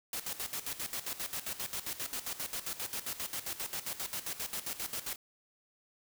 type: noise with tremolo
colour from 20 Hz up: white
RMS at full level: -37 dBFS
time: 0.13-5.16 s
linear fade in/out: 2 ms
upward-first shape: square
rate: 7.5 Hz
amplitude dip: 75%
effects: none